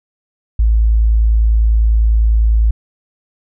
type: tone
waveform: sine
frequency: 55 Hz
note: A1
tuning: in tune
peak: -8 dBFS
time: 0.59-2.71 s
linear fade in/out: 5 ms
effects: none